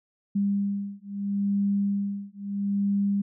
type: beating tone pair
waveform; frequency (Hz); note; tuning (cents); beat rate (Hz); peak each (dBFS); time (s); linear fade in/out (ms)
sine; 200 / 200.76; G3 / G3; +35 / +42; 0.76; -27; 0.35-3.22; 10
effects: none